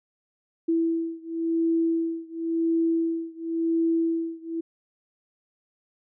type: beating tone pair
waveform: sine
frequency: 329.6 / 330.54 Hz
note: E4 / E4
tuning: 0 / +5 cents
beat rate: 0.94 Hz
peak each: -25 / -26 dBFS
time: 0.68-4.61 s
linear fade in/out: 10 ms
effects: none